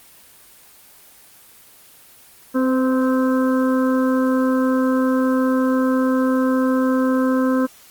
harmonic tone with a mistuned harmonic, 260 Hz, C4, 11 cents flat, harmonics 1 / 2 / 4 / 5 / 6, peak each -16 / -22 / -28 / -30 / -32 dBFS, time 2.54-7.67 s, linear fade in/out 20 ms, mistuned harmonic 2, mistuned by -18 cents, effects white hiss -47 dBFS RMS until 7.9 s + Opus 24 kbps

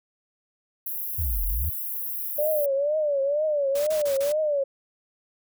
white high-pass noise, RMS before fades -31 dBFS, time 0.86-2.66 s, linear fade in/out 5 ms, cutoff 11000 Hz, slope 96 dB/octave
sine exponential two-way sweep, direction down then up, 92.2 to 38.89 to 87.2 Hz, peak -24 dBFS, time 1.18-1.7 s, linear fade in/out 10 ms, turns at 1.43 s
sine tone with vibrato, 582 Hz, D5, 16 cents flat, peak -21 dBFS, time 2.38-4.64 s, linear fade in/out 10 ms, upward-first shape triangle, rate 2.1 Hz, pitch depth 140 cents each way
white noise bursts, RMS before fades -36 dBFS, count 4, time 3.75-4.323 s, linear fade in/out 5 ms, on 120 ms, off 31 ms
effects none

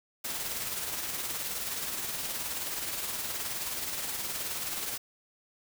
white noise with tremolo, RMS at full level -33 dBFS, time 0.24-4.98 s, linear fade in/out 10 ms, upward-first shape triangle, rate 19 Hz, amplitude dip 45%, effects none

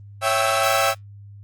sawtooth tone cluster, 552 / 665 / 782 / 1307 Hz, C#5 / E5 / G5 / E6, -7 / +15 / -4 / -15 cents, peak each -19 dBFS, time 0.21-0.95 s, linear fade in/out 50 ms, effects added 101 Hz sine -39 dBFS peak until 1.43 s + Opus 32 kbps

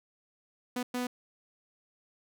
sawtooth tone bursts at uneven times, 247.8 Hz, B3, 6 cents sharp, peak -27 dBFS, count 2, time 0.76-0.83 / 0.94-1.07 s, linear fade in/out 5 ms, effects none

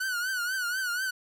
45% pulse tone with vibrato, 1480 Hz, F#6, in tune, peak -28 dBFS, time 0-1.11 s, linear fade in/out 10 ms, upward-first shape triangle, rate 4.1 Hz, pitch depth 110 cents each way, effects none

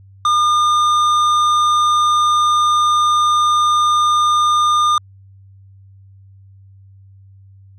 triangle tone with tanh clipping, 1210 Hz, D#6, 49 cents flat, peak -13 dBFS, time 0.25-4.98 s, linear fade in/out 2 ms, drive 15 dB, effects added 97 Hz sine -41 dBFS peak until 7.78 s

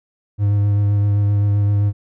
triangle tone with vibrato, 102.1 Hz, G#2, 29 cents flat, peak -11 dBFS, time 0.38-1.93 s, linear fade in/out 50 ms, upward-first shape sine, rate 7.7 Hz, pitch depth 15 cents each way, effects none

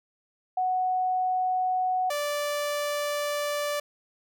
sine / sawtooth tone pair in turn, 740 / 585 Hz, F#5 / D5, 0 / -7 cents, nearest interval major third, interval 407 cents, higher first, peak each -23 dBFS, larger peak neither, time 0.57-2.1 / 2.1-3.8 s, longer second, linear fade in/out 5 ms, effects none

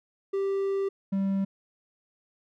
triangle tone pair in turn, 392 / 194.98 Hz, G4 / G3, 0 / -9 cents, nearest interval octave, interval 1209 cents, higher first, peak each -23 / -22 dBFS, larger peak second, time 0.33-0.89 / 1.12-1.45 s, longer first, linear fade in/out 10 ms, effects none

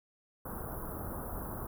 pink band-stop noise, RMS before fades -40 dBFS, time 0.45-1.67 s, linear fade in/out 5 ms, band 1400 to 11000 Hz, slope 48 dB/octave, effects none

